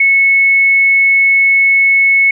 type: tone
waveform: sine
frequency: 2200 Hz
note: C#7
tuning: 14 cents flat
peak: -6 dBFS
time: 0-2.31 s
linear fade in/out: 5 ms
effects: none